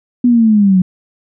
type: linear sweep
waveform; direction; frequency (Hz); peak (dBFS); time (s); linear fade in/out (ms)
sine; down; 248.3 to 180; -6; 0.24-0.82; 5
effects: none